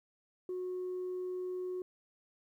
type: tone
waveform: sine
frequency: 365.6 Hz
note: F#4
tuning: 21 cents flat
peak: -34 dBFS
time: 0.49-1.82 s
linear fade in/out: 2 ms
effects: tanh soft clip ceiling -33 dBFS + 12-bit